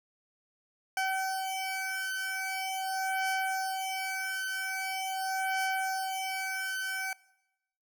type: beating tone pair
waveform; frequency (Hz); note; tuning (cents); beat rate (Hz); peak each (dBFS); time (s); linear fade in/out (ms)
20% pulse; 763 / 763.43; G5 / G5; -47 / -46; 0.43; -29; 0.97-7.13; 2
effects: noise-tail reverb RT60 0.9 s tail -21 dB re dry